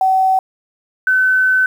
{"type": "tone pair in turn", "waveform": "sine", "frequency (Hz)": [759, 1518], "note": ["F#5", "F#6"], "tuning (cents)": [44, 44], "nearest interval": "octave", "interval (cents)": 1200, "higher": "second", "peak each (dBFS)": -10, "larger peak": "neither", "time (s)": [[0.01, 0.39], [1.07, 1.66]], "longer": "second", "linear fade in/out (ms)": 2, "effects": ["7-bit"]}